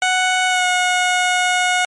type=tone with pitch glide; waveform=15% pulse; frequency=740 to 726.9 Hz; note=F#5 to F#5; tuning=0 to -31 cents; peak=-8 dBFS; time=0.02-1.85 s; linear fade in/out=2 ms; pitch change=-31 cents; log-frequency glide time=0.47-0.66 s; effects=MP3 48 kbps